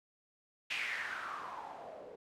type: noise with low-pass filter sweep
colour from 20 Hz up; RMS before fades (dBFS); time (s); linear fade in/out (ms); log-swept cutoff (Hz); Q
blue; -42; 0.7-2.16; 10; 2600 to 470; 4.8
effects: none